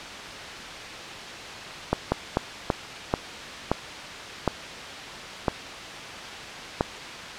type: slowing click train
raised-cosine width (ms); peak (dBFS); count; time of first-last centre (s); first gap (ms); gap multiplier
1; -6; 9; 1.93-6.809; 190; 1.32
effects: white hiss -36 dBFS RMS until 7.38 s + low-pass 4000 Hz 12 dB/octave